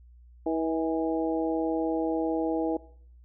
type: harmonic tone with a mistuned harmonic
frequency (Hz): 161.4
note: E3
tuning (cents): -36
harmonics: 2 / 3 / 4 / 5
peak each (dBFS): -27 / -31 / -33 / -35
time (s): 0.46-2.77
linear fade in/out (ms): 5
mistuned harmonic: 5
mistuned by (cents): +29
effects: noise-tail reverb RT60 0.6 s tail -20 dB re dry + added 60 Hz sine -50 dBFS peak until 3.24 s